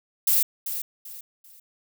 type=noise with echo; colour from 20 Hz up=violet; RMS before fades=-20 dBFS; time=0.27-0.43 s; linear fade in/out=5 ms; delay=390 ms; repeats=3; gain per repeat=-10 dB; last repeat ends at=1.6 s; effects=none